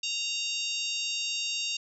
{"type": "harmonic tone", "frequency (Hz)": 928, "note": "A#5", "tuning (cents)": -8, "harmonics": [3, 4, 5, 6, 7, 8], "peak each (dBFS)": [-33, -35, -37, -39, -40, -41], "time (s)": [0.03, 1.77], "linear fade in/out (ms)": 5, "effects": []}